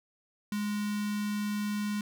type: tone with notch filter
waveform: square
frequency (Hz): 207.7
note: G#3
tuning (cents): 0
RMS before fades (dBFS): -32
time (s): 0.52-2.01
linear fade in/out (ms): 2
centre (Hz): 620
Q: 1.2
effects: none